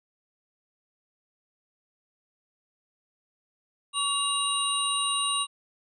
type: tone cluster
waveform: sine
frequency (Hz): 1130 / 2815 / 3828 / 8790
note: C#6 / F7 / A#7 / C#9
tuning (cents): +33 / +13 / +45 / -16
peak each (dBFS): -30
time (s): 3.93-5.47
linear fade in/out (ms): 50
effects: none